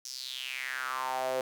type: tone with high-pass filter sweep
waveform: sawtooth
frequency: 130 Hz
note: C3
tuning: 11 cents flat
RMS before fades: -35 dBFS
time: 0.05-1.41 s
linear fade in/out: 2 ms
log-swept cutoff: 5800 to 500 Hz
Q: 5.2
effects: none